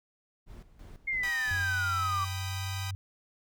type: noise with tremolo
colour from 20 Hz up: brown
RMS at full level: -46 dBFS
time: 0.46-1.78 s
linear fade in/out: 50 ms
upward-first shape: square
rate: 3 Hz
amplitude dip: 75%
type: exponential sweep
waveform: sine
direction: down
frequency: 2155 to 1148 Hz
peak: -28 dBFS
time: 1.07-2.25 s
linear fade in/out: 10 ms
type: chord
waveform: 10% pulse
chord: G augmented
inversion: none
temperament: equal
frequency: 784 / 987.8 / 1244.5 Hz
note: G5 / B5 / D#6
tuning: 0 / 0 / 0 cents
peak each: -34 dBFS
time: 1.23-2.91 s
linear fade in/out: 5 ms
type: tone with pitch glide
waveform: sine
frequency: 92 to 96.41 Hz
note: F#2 to G2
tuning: -9 to -28 cents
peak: -33 dBFS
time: 1.51-2.95 s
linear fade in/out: 0 ms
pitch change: +81 cents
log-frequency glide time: 1.94-2.82 s
effects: none